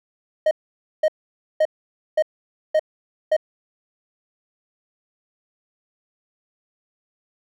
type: tone bursts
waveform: triangle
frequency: 622.3 Hz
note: D#5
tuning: in tune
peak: -12 dBFS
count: 6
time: 0.46-3.366 s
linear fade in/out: 5 ms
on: 51 ms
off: 520 ms
effects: none